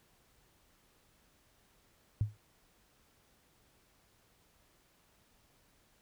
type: tone with exponential decay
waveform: sine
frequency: 105.7 Hz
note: G#2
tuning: 31 cents sharp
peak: -24 dBFS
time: 2.21-2.37 s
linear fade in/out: 0 ms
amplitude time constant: 33 ms
effects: pink hiss -69 dBFS RMS until 6.01 s